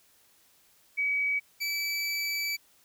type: tone pair in turn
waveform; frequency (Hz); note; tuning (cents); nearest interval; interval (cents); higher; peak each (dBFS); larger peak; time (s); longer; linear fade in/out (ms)
sine / 25% pulse; 2273 / 2307; C#7 / D7; +43 / -31; unison; 26; second; -25; neither; 0.97-1.4 / 1.6-2.57; second; 20
effects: white hiss -63 dBFS RMS until 2.84 s